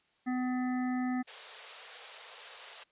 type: harmonic tone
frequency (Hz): 252.3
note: B3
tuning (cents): +37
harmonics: 1 / 3 / 5 / 7 / 8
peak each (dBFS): -30 / -40 / -46 / -46 / -48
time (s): 0.26-1.23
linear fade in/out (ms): 20
type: high-pass noise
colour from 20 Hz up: white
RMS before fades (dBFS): -44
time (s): 1.27-2.84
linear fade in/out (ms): 10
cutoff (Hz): 410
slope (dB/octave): 96
effects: white hiss -71 dBFS RMS until 2.91 s + resampled to 8000 Hz